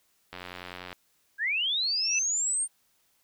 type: click train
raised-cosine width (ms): 0.3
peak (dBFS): -23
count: 55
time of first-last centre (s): 0.33-0.929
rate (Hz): 90.2
type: linear sweep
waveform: sine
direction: up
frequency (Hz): 1563 to 8870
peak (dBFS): -25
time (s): 1.38-2.68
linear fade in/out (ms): 50
type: tone with exponential growth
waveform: sine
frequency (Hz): 2637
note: E7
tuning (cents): 0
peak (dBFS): -24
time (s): 1.82-2.19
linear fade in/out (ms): 5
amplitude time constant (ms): 79
effects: white hiss -69 dBFS RMS until 3.23 s